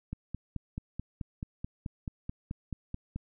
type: click train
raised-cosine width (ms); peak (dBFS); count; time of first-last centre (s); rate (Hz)
5; -23; 15; 0.13-3.16; 4.62
effects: none